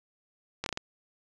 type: slowing click train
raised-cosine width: 0.2 ms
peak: -15 dBFS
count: 5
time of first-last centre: 0.64-0.774 s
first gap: 22 ms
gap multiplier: 1.29
effects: resampled to 22050 Hz